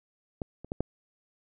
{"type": "clicks", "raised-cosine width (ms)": 2, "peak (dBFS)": [-19, -29, -19, -14], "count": 4, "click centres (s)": [0.418, 0.646, 0.719, 0.806], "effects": []}